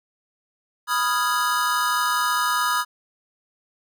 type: chord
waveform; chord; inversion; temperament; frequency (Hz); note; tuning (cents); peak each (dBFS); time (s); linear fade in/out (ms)
square; F half-diminished seventh; second; equal; 987.8 / 1244.5 / 1396.9 / 1661.2; Cb6 / Eb6 / F6 / Ab6; 0 / 0 / 0 / 0; -26 / -24 / -29 / -28; 0.87-2.85; 50
effects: none